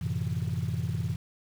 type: chord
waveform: sine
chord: F# half-diminished seventh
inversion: none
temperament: equal with one note detuned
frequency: 92.5 / 111.6 / 130.81 / 164.81 Hz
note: F#2 / A2 / C3 / E3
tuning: 0 / +25 / 0 / 0 cents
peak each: -32 dBFS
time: 0.01-1.16 s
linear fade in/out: 10 ms
effects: tanh soft clip ceiling -22 dBFS + 8-bit